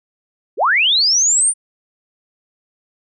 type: linear sweep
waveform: sine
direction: up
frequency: 295.2 to 9280 Hz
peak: -11 dBFS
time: 0.57-1.54 s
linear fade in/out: 50 ms
effects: none